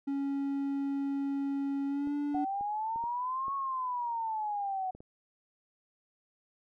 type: tone with pitch glide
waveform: triangle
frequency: 277.8 to 289.8 Hz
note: C#4 to D4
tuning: +4 to -23 cents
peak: -28 dBFS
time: 0.07-2.45 s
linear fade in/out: 10 ms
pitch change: +73 cents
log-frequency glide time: 1.87-2.14 s
type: clicks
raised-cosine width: 2 ms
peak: -36 dBFS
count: 8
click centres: 2.073 / 2.347 / 2.61 / 2.96 / 3.039 / 3.482 / 4.95 / 5.005 s
type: exponential two-way sweep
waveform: sine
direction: up then down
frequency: 740 to 1108.7 to 740 Hz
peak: -31 dBFS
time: 2.34-4.91 s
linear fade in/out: 10 ms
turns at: 3.54 s
effects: none